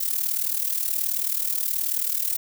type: noise with amplitude modulation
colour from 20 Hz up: violet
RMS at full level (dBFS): -22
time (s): 0-2.37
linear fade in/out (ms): 10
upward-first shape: sine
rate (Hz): 38.7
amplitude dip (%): 75
effects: none